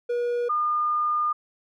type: tone pair in turn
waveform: triangle / sine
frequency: 481.4 / 1213.1 Hz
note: B4 / D#6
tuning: -44 / -44 cents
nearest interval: octave + major third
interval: 1600 cents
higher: second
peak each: -21 dBFS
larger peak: neither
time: 0.09-0.49 / 0.49-1.33 s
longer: second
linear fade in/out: 10 ms
effects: none